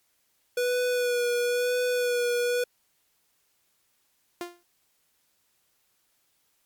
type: tone with vibrato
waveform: square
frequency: 489.2 Hz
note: B4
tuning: 16 cents flat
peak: -24 dBFS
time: 0.57-2.64 s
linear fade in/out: 5 ms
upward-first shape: sine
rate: 1 Hz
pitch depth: 23 cents each way
type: tone with exponential decay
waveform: sawtooth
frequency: 349.2 Hz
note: F4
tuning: in tune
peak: -25 dBFS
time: 4.41-4.63 s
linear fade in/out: 1 ms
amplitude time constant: 47 ms
effects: white hiss -70 dBFS RMS until 6.65 s + MP3 96 kbps